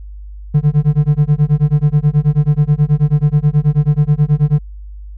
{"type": "tone with tremolo", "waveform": "triangle", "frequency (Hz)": 148.2, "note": "D3", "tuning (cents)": 16, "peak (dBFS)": -3, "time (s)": [0.54, 4.59], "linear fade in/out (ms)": 10, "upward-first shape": "sine", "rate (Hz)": 9.3, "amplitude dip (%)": 100, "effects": ["tanh soft clip ceiling -1 dBFS", "added 50 Hz sine -28 dBFS peak until 5.17 s"]}